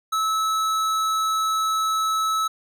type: tone with tanh clipping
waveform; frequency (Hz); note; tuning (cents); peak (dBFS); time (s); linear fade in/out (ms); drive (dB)
sine; 1300; E6; -24; -22; 0.12-2.48; 10; 18
effects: none